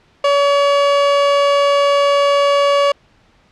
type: tone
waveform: 30% pulse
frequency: 567 Hz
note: C#5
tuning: 39 cents sharp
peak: -8 dBFS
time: 0.24-2.92 s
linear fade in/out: 5 ms
effects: pink hiss -53 dBFS RMS until 3.51 s + low-pass 4000 Hz 12 dB/octave